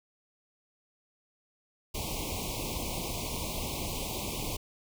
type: band-stop noise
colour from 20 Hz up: pink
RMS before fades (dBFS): -35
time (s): 1.94-4.57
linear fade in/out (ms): 10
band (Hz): 1100 to 2200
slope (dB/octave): 96
effects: none